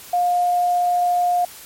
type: tone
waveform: sine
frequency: 710 Hz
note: F5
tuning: 28 cents sharp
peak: -15 dBFS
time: 0.13-1.45 s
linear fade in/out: 5 ms
effects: white hiss -40 dBFS RMS until 1.65 s + MP3 64 kbps